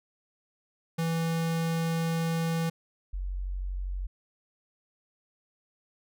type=tone pair in turn; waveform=square / sine; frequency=164.81 / 46.25 Hz; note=E3 / F#1; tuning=0 / 0 cents; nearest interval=octave + minor seventh; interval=2200 cents; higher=first; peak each=-27 / -30 dBFS; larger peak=first; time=0.98-2.7 / 3.13-4.07 s; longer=first; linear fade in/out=10 ms; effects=none